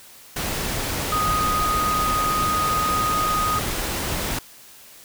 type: tone in noise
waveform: sine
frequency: 1244.5 Hz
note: D#6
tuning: in tune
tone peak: -20 dBFS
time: 1.12-3.59 s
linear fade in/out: 5 ms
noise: pink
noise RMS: -26 dBFS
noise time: 0.36-4.39 s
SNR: +3 dB
effects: white hiss -46 dBFS RMS until 5.04 s